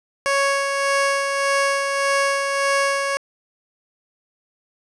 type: tone with tremolo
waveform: 15% pulse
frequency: 554.4 Hz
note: C#5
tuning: in tune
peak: -10 dBFS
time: 0.26-3.17 s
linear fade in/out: 0 ms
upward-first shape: sine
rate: 1.7 Hz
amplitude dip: 40%
effects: resampled to 22050 Hz + 8-bit